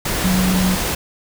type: tone in noise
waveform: sine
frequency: 185 Hz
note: F#3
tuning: in tune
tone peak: -15 dBFS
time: 0.24-0.75 s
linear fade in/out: 5 ms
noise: pink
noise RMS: -21 dBFS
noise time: 0.05-0.95 s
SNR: +3 dB
effects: none